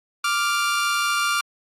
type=tone pair together; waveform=sawtooth; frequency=1174.7 / 1397 Hz; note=D6 / F6; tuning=0 / 0 cents; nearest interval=minor third; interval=300 cents; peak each=-19 dBFS; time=0.24-1.41 s; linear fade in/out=5 ms; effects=low-pass 12000 Hz 12 dB/octave + AAC 48 kbps